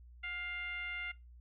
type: tone with frequency modulation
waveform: sine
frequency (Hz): 2100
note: C7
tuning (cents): +6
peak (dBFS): -38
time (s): 0.23-1.12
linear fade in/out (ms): 10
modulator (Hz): 685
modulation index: 0.95
effects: noise-tail reverb RT60 0.2 s tail -20 dB re dry + added 60 Hz sine -53 dBFS peak until 1.4 s